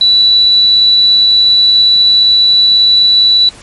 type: tone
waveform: sine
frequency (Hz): 3951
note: B7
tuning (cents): 0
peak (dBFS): -4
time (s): 0.01-3.49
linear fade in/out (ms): 2
effects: pink hiss -35 dBFS RMS until 3.62 s + MP3 48 kbps